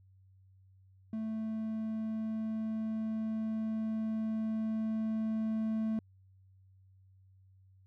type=tone with level ramp; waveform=triangle; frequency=220.1 Hz; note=A3; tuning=1 cent sharp; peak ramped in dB=-32 to -28 dBFS; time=1.13-5.99 s; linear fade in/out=2 ms; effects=added 95 Hz sine -59 dBFS peak until 7.86 s